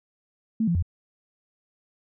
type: tone with pitch steps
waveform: sine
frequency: 222.3 / 170.7 / 86.6 Hz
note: A3 / F3 / F2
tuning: +18 / -39 / -14 cents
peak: -20 dBFS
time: 0.6-0.825 s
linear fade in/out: 5 ms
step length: 75 ms
effects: none